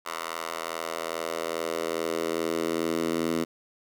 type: tone with high-pass filter sweep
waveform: 10% pulse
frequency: 82.41 Hz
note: E2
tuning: in tune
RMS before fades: -30 dBFS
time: 0.05-3.45 s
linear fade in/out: 20 ms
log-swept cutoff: 940 to 260 Hz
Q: 1.7
effects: none